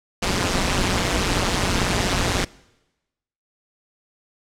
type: noise with amplitude modulation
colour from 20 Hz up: pink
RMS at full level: -17 dBFS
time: 0.22-2.45 s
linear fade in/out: 10 ms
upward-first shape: sine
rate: 183 Hz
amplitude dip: 85%
effects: noise-tail reverb RT60 1.0 s tail -23 dB re dry + low-pass 7000 Hz 12 dB/octave